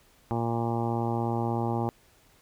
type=harmonic tone; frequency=116.54 Hz; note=A#2; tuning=in tune; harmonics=1 / 2 / 3 / 4 / 5 / 6 / 7 / 8 / 9 / 10; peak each=-30 / -32 / -33 / -38 / -40 / -40 / -33 / -40 / -44 / -46 dBFS; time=0.31-1.89 s; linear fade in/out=0 ms; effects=pink hiss -61 dBFS RMS until 2.41 s